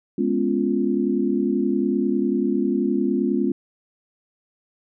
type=chord; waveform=sine; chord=C# dominant seventh; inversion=second; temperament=equal; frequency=207.7 / 246.9 / 277.2 / 349.2 Hz; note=G#3 / B3 / C#4 / E#4; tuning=0 / 0 / 0 / 0 cents; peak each=-24 dBFS; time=0.18-3.52 s; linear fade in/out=5 ms; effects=none